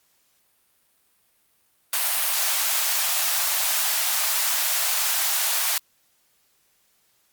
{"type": "high-pass noise", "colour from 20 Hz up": "white", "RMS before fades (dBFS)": -23, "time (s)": [1.93, 5.78], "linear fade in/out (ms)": 2, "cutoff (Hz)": 620, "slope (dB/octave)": 48, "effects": ["white hiss -65 dBFS RMS until 7.32 s", "Opus 48 kbps"]}